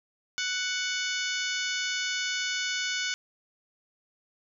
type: harmonic tone with a mistuned harmonic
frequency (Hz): 742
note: F#5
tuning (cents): +5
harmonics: 2 / 3 / 4 / 5 / 6 / 7 / 8 / 9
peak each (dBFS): -33 / -35 / -36 / -37 / -38 / -38 / -39 / -40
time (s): 0.38-3.14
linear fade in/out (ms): 0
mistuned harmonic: 5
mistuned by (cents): -72
effects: none